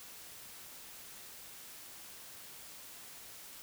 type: silence
effects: white hiss -51 dBFS RMS until 3.62 s